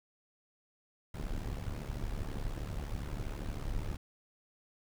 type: noise with amplitude modulation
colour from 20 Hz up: brown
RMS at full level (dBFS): -34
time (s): 1.14-3.97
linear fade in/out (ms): 5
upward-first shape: sine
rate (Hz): 72.5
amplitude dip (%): 80
effects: none